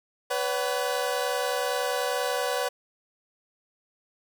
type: tone cluster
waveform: sawtooth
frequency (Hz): 496.6 / 567 / 756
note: B4 / C#5 / F#5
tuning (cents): +9 / +39 / +37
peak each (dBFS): -25 / -26 / -28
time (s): 0.3-2.69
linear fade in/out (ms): 10
effects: none